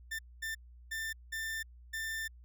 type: tone bursts at uneven times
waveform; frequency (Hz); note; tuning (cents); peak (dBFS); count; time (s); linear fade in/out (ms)
40% pulse; 1786; A6; +25; -35; 5; 0.11-0.19 / 0.42-0.55 / 0.91-1.13 / 1.32-1.63 / 1.93-2.28; 10
effects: added 60 Hz sine -52 dBFS peak until 2.44 s